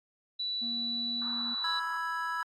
sine tone, 3951 Hz, B7, in tune, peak -31 dBFS, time 0.39-1.8 s, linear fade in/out 10 ms
triangle tone with pitch glide, 235.7 to 237.9 Hz, A#3 to A#3, +19 to +35 cents, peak -37 dBFS, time 0.61-1.55 s, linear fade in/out 20 ms, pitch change +16 cents, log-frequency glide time 0.83-1.22 s
pink band-pass noise, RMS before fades -47 dBFS, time 1.21-1.98 s, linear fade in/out 10 ms, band 950 to 1500 Hz, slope 48 dB/octave
triangle chord, E major, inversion second, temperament equal, 987.8 / 1318.5 / 1661.2 Hz, B5 / E6 / G#6, 0 / 0 / 0 cents, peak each -34 dBFS, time 1.64-2.43 s, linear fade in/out 2 ms
effects AAC 48 kbps

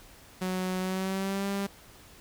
sawtooth tone with pitch glide, 185 to 198.28 Hz, F#3 to G3, 0 to +20 cents, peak -25 dBFS, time 0.41-1.67 s, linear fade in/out 10 ms, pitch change +120 cents, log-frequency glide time 0.79-1.47 s, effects pink hiss -53 dBFS RMS until 2.2 s

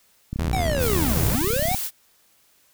click train, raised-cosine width 5 ms, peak -16 dBFS, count 48, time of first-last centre 0.33-1.746 s, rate 33.2 Hz
sawtooth tone with vibrato, 69.4 Hz, C#2, 3 cents sharp, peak -20 dBFS, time 0.39-1.35 s, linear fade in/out 0 ms, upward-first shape square, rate 5.3 Hz, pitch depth 290 cents each way
square linear two-way sweep, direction down then up, 784 to 87.31 to 784 Hz, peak -24 dBFS, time 0.53-1.75 s, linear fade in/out 0 ms, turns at 1.25 s
blue noise, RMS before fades -28 dBFS, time 0.78-1.91 s, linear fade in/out 50 ms
effects white hiss -60 dBFS RMS until 2.73 s

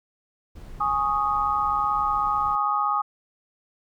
brown noise, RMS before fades -41 dBFS, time 0.55-2.56 s, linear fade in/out 10 ms
sine chord, Ab suspended fourth, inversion none, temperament equal, 830.6 / 1108.7 / 1244.5 Hz, Ab5 / Db6 / Eb6, 0 / 0 / 0 cents, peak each -26 / -28 / -23 dBFS, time 0.8-3.02 s, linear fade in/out 10 ms
effects none

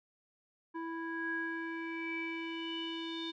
square tone with low-pass filter sweep, 329.6 Hz, E4, in tune, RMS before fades -39 dBFS, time 0.74-3.32 s, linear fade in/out 20 ms, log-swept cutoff 1300 to 3700 Hz, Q 9, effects none

